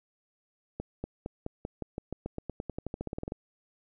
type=accelerating click train; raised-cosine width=2 ms; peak=-21 dBFS; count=23; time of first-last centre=0.8-3.321 s; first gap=240 ms; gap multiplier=0.92; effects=none